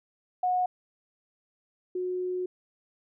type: tone pair in turn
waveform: sine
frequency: 729 / 364.5 Hz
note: F#5 / F#4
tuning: -26 / -26 cents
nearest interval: octave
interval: 1200 cents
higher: first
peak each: -23 / -28 dBFS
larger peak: first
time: 0.43-0.66 / 1.95-2.46 s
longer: second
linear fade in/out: 5 ms
effects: none